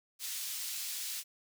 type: high-pass noise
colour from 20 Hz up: pink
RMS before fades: -39 dBFS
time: 0.19-1.24 s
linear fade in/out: 50 ms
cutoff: 3900 Hz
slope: 12 dB/octave
effects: none